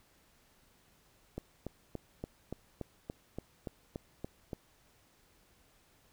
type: click train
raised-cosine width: 2 ms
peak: -25 dBFS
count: 12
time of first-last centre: 1.38-4.532 s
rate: 3.49 Hz
effects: pink hiss -67 dBFS RMS until 6.12 s